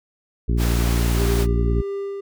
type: harmonic tone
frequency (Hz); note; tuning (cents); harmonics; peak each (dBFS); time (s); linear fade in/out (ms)
58.27; A#1; 0; 1 / 2 / 3 / 4 / 5 / 6 / 7; -18 / -24 / -28 / -30 / -32 / -34 / -35; 0.48-1.82; 10
type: high-pass noise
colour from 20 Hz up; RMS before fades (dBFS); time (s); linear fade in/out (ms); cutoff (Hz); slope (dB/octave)
pink; -30; 0.57-1.47; 50; 270; 48
type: tone with tremolo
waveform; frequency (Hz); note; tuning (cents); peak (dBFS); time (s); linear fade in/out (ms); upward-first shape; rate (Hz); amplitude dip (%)
triangle; 397.3; G4; +23; -22; 1.16-2.21; 10; sine; 1.6; 40
effects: none